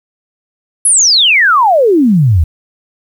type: exponential sweep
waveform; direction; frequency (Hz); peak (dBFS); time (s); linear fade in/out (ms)
sine; down; 11175 to 73.42; -5; 0.85-2.44; 5
effects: 7-bit